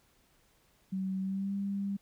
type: tone with pitch glide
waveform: sine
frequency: 190 to 198.64 Hz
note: F#3 to G3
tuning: +46 to +23 cents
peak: -31 dBFS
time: 0.92-1.97 s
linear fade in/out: 10 ms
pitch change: +77 cents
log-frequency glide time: 1.21-1.54 s
effects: pink hiss -68 dBFS RMS until 2.01 s